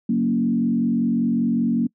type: tone with frequency modulation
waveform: sine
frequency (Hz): 233.1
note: A#3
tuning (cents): 0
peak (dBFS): -17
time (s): 0.09-1.87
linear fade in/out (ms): 5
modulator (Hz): 45.2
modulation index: 0.97
effects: noise-tail reverb RT60 0.1 s tail -24 dB re dry